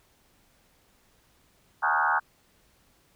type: tone with frequency modulation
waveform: sine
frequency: 1174 Hz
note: D6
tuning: 1 cent flat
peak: -21 dBFS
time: 1.82-2.2 s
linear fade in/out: 20 ms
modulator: 77.4 Hz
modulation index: 5.1
effects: pink hiss -64 dBFS RMS until 3.15 s